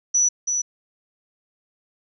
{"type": "tone with echo", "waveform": "sine", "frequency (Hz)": 5920, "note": "F#8", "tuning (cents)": 0, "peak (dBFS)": -15, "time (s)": [0.14, 0.29], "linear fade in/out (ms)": 10, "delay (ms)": 330, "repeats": 1, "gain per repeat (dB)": -5, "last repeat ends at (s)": 0.62, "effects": []}